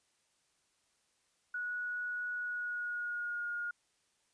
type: tone with pitch glide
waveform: sine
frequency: 1463 to 1427.9 Hz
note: F#6 to F6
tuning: -20 to +38 cents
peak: -35 dBFS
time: 1.54-3.71 s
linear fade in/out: 5 ms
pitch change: -42 cents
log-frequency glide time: 2.38-3.48 s
effects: white hiss -75 dBFS RMS until 4.33 s + resampled to 22050 Hz